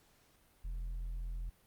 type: tone with tanh clipping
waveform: triangle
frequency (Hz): 42.41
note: E1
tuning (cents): +50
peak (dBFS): -38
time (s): 0.64-1.5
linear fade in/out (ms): 10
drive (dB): 8
effects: pink hiss -68 dBFS RMS until 1.66 s + Opus 48 kbps